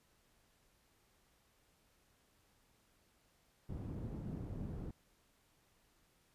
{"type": "low-pass noise", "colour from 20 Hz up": "white", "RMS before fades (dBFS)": -44, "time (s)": [3.69, 4.91], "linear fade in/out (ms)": 5, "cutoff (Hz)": 190, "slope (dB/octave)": 12, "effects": ["pink hiss -73 dBFS RMS until 6.34 s", "resampled to 32000 Hz"]}